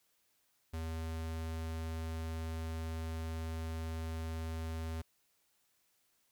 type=tone; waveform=square; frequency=81 Hz; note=E2; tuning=30 cents flat; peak=-38 dBFS; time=0.73-5.02 s; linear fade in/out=10 ms; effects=white hiss -75 dBFS RMS until 6.31 s